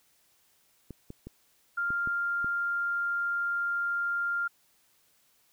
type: clicks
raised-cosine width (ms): 3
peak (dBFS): -28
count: 6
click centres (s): 0.907 / 1.104 / 1.27 / 1.905 / 2.074 / 2.445
type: tone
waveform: sine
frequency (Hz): 1396.9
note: F6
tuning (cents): 0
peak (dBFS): -27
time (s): 1.77-4.48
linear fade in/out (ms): 10
effects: white hiss -67 dBFS RMS until 5.52 s